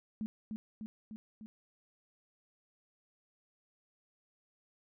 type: tone with echo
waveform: sine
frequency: 216.3 Hz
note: A3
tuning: 29 cents flat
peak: -34 dBFS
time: 0.21-0.26 s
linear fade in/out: 0 ms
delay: 300 ms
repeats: 4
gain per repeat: -3 dB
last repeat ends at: 1.46 s
effects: none